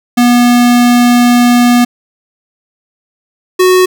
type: tone pair in turn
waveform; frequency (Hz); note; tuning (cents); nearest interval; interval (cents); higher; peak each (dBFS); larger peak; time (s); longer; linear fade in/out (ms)
square; 242.5 / 368.5; B3 / F#4; -31 / -7; perfect fifth; 724; second; -5; neither; 0.17-1.85 / 3.59-3.86; first; 10
effects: none